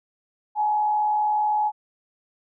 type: tone with frequency modulation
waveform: sine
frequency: 846 Hz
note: G#5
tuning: 32 cents sharp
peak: -19 dBFS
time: 0.55-1.72 s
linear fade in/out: 50 ms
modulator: 72.2 Hz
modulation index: 0.39
effects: none